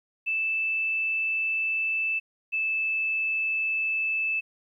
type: tone pair in turn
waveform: sine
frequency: 2637 / 2626 Hz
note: E7 / E7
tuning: 0 / -7 cents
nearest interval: unison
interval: 7 cents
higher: first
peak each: -24 dBFS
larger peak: neither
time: 0.26-2.2 / 2.52-4.41 s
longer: first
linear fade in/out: 20 ms
effects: 11-bit